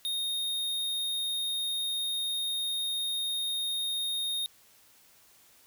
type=tone; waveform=square; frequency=3703 Hz; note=A#7; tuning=12 cents flat; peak=-30 dBFS; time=0.05-4.46 s; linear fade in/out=0 ms; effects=white hiss -60 dBFS RMS until 5.66 s